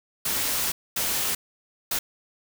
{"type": "noise bursts at uneven times", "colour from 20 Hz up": "white", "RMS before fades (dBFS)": -26, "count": 3, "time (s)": [[0.25, 0.72], [0.96, 1.35], [1.91, 1.99]], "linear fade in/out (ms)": 5, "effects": []}